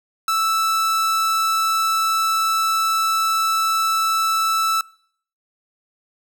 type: tone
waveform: 45% pulse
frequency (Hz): 1318.5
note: E6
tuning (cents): 0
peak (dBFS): -17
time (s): 0.28-4.81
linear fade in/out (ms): 2
effects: noise-tail reverb RT60 0.6 s tail -24 dB re dry